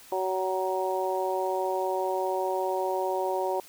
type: harmonic tone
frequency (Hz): 187.5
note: F#3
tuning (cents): +23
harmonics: 2 / 3 / 4 / 5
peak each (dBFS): -30 / -31 / -32 / -32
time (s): 0.12-3.6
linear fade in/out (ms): 2
effects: white hiss -51 dBFS RMS until 3.68 s